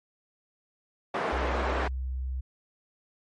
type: band-pass noise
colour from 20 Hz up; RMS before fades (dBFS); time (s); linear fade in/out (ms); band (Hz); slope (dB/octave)
pink; -30; 1.14-1.88; 5; 370 to 1500; 12
type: tone with pitch glide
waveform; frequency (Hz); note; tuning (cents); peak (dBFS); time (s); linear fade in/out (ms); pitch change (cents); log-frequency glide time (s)
sine; 63.9 to 64.49; C2 to C2; -40 to -24; -29; 1.32-2.41; 10; +16; 1.65-1.99
effects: MP3 48 kbps